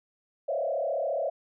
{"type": "tone with frequency modulation", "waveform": "sine", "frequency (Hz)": 605, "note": "D#5", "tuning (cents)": -49, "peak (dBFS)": -26, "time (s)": [0.48, 1.3], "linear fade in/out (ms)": 10, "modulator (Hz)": 34.5, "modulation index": 2.3, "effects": []}